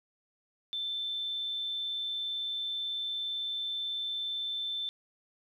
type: tone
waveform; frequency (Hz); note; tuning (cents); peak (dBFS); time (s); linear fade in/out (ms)
sine; 3541; A7; +10; -32; 0.73-4.89; 0
effects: 11-bit